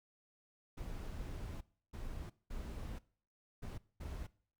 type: noise bursts at uneven times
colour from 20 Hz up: brown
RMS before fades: -44 dBFS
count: 5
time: 0.77-1.61 / 1.93-2.3 / 2.5-2.99 / 3.62-3.78 / 4-4.27 s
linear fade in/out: 10 ms
effects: noise-tail reverb RT60 0.5 s tail -21 dB re dry